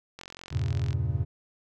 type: click train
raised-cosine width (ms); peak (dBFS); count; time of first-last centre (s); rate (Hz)
0.2; -24; 34; 0.19-0.93; 44.6
type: chord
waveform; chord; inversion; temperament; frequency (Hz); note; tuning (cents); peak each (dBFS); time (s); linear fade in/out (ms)
triangle; E diminished seventh; none; equal with one note detuned; 82.41 / 98 / 116.54 / 136.76; E2 / G2 / Bb2 / Db3; 0 / 0 / 0 / -23; -29; 0.51-1.25; 20
effects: none